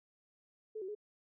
sine tone with pitch steps, 434.2 / 376.7 / 419.1 Hz, A4 / F#4 / G#4, -23 / +31 / +16 cents, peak -39 dBFS, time 0.75-0.951 s, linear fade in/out 10 ms, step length 67 ms, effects none

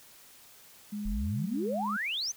sine tone, 207.7 Hz, G#3, in tune, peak -33 dBFS, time 0.92-1.97 s, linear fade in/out 10 ms
sine exponential sweep, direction up, 34.28 to 6430 Hz, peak -30 dBFS, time 1.05-2.32 s, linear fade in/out 10 ms
effects white hiss -55 dBFS RMS until 2.36 s

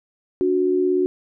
sine tone pair together, 290 / 366.9 Hz, D4 / F#4, -22 / -15 cents, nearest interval major third, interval 407 cents, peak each -23 / -17 dBFS, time 0.41-1.06 s, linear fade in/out 0 ms, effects none

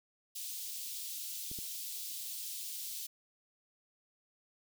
white high-pass noise, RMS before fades -42 dBFS, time 0.35-3.07 s, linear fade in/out 10 ms, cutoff 3200 Hz, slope 24 dB/octave
clicks, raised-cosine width 3 ms, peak -35 dBFS, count 2, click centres 1.515 / 1.588 s
effects none

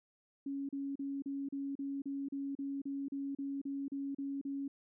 sine tone bursts, 277.2 Hz, C#4, in tune, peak -36 dBFS, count 16, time 0.46-4.68 s, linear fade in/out 5 ms, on 230 ms, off 36 ms, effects none

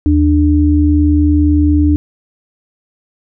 sine tone pair together, 79.1 / 296.8 Hz, D#2 / D4, +29 / +18 cents, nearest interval octave + major seventh, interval 2289 cents, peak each -10 dBFS, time 0.06-1.96 s, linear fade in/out 0 ms, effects none

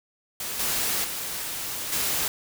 white noise with level steps, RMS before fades -32 / -26 / -32 / -26 dBFS, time 0.4-2.28 s, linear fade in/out 2 ms, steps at 0.59 / 1.04 / 1.92 s, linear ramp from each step 5 ms, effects none

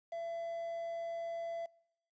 triangle tone with quantisation, 672 Hz, E5, 33 cents sharp, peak -36 dBFS, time 0.12-1.66 s, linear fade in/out 5 ms, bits 10, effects noise-tail reverb RT60 0.8 s tail -26 dB re dry + resampled to 16000 Hz

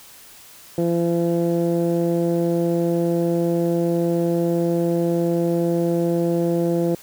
15% pulse tone with low-pass filter, 170 Hz, F3, 46 cents flat, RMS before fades -20 dBFS, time 0.78-6.95 s, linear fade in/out 2 ms, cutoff 470 Hz, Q 1.4, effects white hiss -45 dBFS RMS until 7.02 s

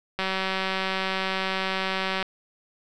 click train, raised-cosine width 0.3 ms, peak -11 dBFS, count 388, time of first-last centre 0.19-2.227 s, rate 190 Hz, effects none

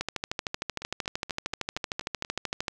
two click trains, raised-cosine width 0.2 ms, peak -22 / -12 dBFS, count 7 / 36, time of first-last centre 0.82-2.249 / 0.01-2.682 s, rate 4.2 / 13.1 Hz, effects none

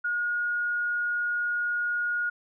sine tone, 1438 Hz, F#6, 50 cents flat, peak -25 dBFS, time 0.04-2.3 s, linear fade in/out 10 ms, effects none

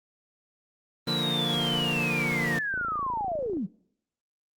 sine linear sweep, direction down, 4035 to 156.9 Hz, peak -27 dBFS, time 1.07-3.67 s, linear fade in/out 20 ms
sawtooth chord, Bb major, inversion first, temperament equal, 146.83 / 174.61 / 233.1 Hz, D3 / F3 / Bb3, 0 / 0 / 0 cents, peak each -28 dBFS, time 1.07-2.59 s, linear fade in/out 5 ms
click train, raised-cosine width 2 ms, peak -28 dBFS, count 24, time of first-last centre 2.74-3.57 s, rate 27.7 Hz
effects noise-tail reverb RT60 0.7 s tail -25 dB re dry + Opus 24 kbps

